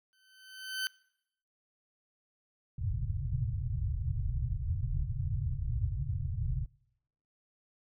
20% pulse tone with exponential growth, 1529 Hz, G6, 44 cents flat, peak -25 dBFS, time 0.13-0.87 s, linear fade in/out 0 ms, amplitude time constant 160 ms
white low-pass noise, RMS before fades -33 dBFS, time 2.78-6.66 s, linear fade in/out 5 ms, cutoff 140 Hz, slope 96 dB/octave
effects noise-tail reverb RT60 0.8 s tail -24 dB re dry

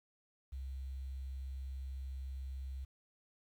sine tone with quantisation, 66.3 Hz, C2, 23 cents sharp, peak -40 dBFS, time 0.52-2.85 s, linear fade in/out 10 ms, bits 11, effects none

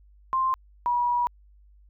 sine tone pair in turn, 1049 / 966.8 Hz, C6 / B5, +4 / -37 cents, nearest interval minor second, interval 141 cents, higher first, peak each -21 dBFS, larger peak neither, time 0.33-0.54 / 0.86-1.27 s, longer second, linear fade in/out 0 ms, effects added 50 Hz sine -52 dBFS peak until 1.89 s

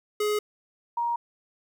square / sine tone pair in turn, 420 / 942.9 Hz, G#4 / A#5, +19 / +20 cents, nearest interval octave + major second, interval 1401 cents, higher second, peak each -24 dBFS, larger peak neither, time 0.2-0.39 / 0.97-1.16 s, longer neither, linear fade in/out 5 ms, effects 11-bit

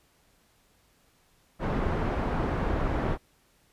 pink low-pass noise, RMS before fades -28 dBFS, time 1.59-3.18 s, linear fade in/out 50 ms, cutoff 1200 Hz, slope 12 dB/octave, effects pink hiss -65 dBFS RMS until 3.72 s + resampled to 32000 Hz

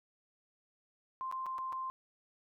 sine tone with dropouts, 1046.5 Hz, C6, in tune, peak -36 dBFS, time 1.21-1.9 s, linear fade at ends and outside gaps 0 ms, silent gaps 1.314-1.324 / 1.46-1.465 / 1.582-1.587 / 1.724-1.729 s, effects none

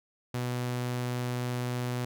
sawtooth tone, 123.47 Hz, B2, in tune, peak -26 dBFS, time 0.34-2.05 s, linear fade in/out 5 ms, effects none

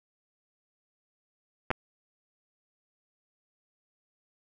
clicks, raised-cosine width 0.5 ms, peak -12 / -12 dBFS, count 2, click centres 1.705 / 1.713 s, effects none

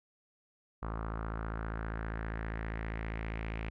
sawtooth tone with low-pass filter sweep, 55 Hz, A1, in tune, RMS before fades -38 dBFS, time 0.82-3.7 s, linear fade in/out 10 ms, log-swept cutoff 1200 to 2400 Hz, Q 3.5, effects none

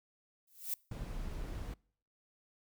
violet noise with exponential growth, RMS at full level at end -33 dBFS, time 0.47-0.74 s, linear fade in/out 5 ms, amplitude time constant 58 ms
brown noise, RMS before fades -41 dBFS, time 0.91-1.74 s, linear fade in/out 5 ms
effects noise-tail reverb RT60 0.6 s tail -26 dB re dry

